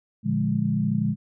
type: chord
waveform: sine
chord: Bb dominant seventh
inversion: none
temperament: equal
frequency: 116.54 / 146.83 / 174.61 / 207.7 Hz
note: Bb2 / D3 / F3 / Ab3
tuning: 0 / 0 / 0 / 0 cents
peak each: -28 / -27 / -28 / -24 dBFS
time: 0.23-1.16 s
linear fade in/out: 50 ms
effects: none